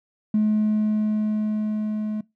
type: tone with level ramp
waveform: triangle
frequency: 213.6 Hz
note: G#3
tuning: 49 cents sharp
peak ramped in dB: -13 to -22 dBFS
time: 0.34-2.21 s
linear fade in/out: 5 ms
effects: noise-tail reverb RT60 0.2 s tail -22 dB re dry + tanh soft clip ceiling -14 dBFS